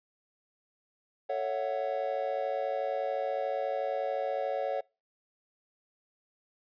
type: chord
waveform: triangle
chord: F# minor seventh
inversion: first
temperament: just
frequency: 444 / 555 / 666 / 740 Hz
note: A4 / C#5 / E5 / F#5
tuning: +16 / +2 / +18 / 0 cents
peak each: -36 / -30 / -36 / -33 dBFS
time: 1.29-4.81 s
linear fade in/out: 10 ms
effects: noise-tail reverb RT60 0.3 s tail -26 dB re dry + resampled to 11025 Hz